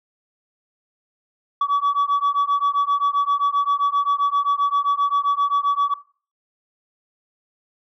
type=beating tone pair; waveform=sine; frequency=1136 / 1143.6 Hz; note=C#6 / D6; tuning=+42 / -46 cents; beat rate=7.6 Hz; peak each=-18 dBFS; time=1.61-5.94 s; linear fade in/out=5 ms; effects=noise-tail reverb RT60 0.4 s tail -19 dB re dry + tanh soft clip ceiling -14 dBFS